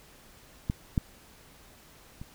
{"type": "clicks", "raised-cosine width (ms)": 5, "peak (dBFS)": [-15, -12, -28], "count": 3, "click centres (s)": [0.699, 0.978, 2.215], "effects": ["pink hiss -55 dBFS RMS until 2.34 s"]}